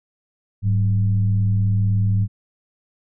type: tone with frequency modulation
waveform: sine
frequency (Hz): 103.1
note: G#2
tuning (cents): -12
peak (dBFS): -15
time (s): 0.62-2.28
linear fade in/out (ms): 50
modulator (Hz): 84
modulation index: 0.49
effects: none